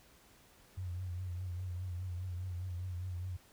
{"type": "tone with vibrato", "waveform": "sine", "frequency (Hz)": 90.3, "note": "F#2", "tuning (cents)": -42, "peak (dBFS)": -37, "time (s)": [0.77, 3.37], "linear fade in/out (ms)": 10, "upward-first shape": "triangle", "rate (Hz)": 4.9, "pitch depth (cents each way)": 72, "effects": ["pink hiss -63 dBFS RMS until 3.52 s"]}